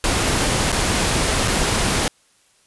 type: noise with dropouts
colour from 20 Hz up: pink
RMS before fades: -19 dBFS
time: 0.04-2.08 s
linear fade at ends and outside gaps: 1 ms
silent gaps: 0.719-0.726 / 1.476-1.48 s
effects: white hiss -58 dBFS RMS until 2.66 s + resampled to 24000 Hz